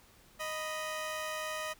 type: tone pair together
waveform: 15% pulse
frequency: 622.3 / 985.4 Hz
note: D#5 / B5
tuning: 0 / -4 cents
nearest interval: minor sixth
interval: 796 cents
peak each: -30 / -37 dBFS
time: 0.39-1.74 s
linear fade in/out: 20 ms
effects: pink hiss -61 dBFS RMS until 1.79 s